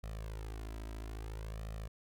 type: tone with flanger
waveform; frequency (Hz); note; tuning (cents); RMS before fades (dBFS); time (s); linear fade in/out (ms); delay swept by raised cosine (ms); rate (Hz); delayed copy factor
sawtooth; 54; A1; -32; -43; 0.03-1.88; 10; 1.6 to 3.1; 0.6; +0.9
effects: none

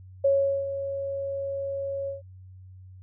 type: tone with ADSR envelope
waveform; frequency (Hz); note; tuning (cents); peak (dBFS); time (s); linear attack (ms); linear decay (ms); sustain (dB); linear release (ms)
sine; 552; C#5; -7; -17; 0.24-2.22; 9; 400; -11; 140
effects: added 93 Hz sine -44 dBFS peak until 3.02 s

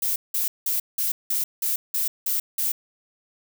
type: noise bursts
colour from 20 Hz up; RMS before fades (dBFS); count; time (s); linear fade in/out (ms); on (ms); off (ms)
violet; -24; 9; 0.02-2.72; 5; 140; 180
effects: none

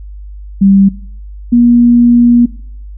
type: tone pair in turn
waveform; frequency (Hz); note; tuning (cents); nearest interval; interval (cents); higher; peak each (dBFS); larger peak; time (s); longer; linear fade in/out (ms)
sine; 196 / 239.3; G3 / A#3; 0 / +46; minor third; 346; second; -3; neither; 0.61-0.89 / 1.52-2.46; second; 10
effects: noise-tail reverb RT60 0.6 s tail -20 dB re dry + added 50 Hz sine -25 dBFS peak until 2.97 s

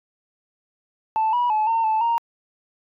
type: tone with pitch steps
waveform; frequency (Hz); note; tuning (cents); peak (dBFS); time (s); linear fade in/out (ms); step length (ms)
sine; 879 / 971 / 860 / 909 / 875 / 931; A5 / B5 / A5 / A#5 / A5 / A#5; -2 / -30 / -40 / -44 / -10 / -2; -16; 1.16-2.18; 0; 170
effects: tanh soft clip ceiling -15 dBFS

